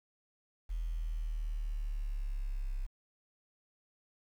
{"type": "exponential sweep", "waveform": "sine", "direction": "down", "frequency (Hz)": [41.62, 32.7], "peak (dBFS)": -32, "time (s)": [0.69, 2.87], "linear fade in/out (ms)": 20, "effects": ["tanh soft clip ceiling -29 dBFS", "10-bit"]}